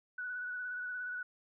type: tone with vibrato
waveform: sine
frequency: 1480 Hz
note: F#6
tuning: in tune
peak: -37 dBFS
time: 0.18-1.23 s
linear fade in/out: 5 ms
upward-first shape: square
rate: 17 Hz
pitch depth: 19 cents each way
effects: none